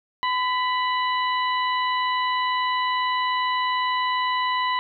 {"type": "harmonic tone with a mistuned harmonic", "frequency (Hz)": 987.8, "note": "B5", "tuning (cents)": 0, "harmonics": [1, 2, 3, 4], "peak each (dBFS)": [-22, -28, -32, -34], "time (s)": [0.23, 4.79], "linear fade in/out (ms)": 0, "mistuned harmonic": 1, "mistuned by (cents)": 36, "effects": []}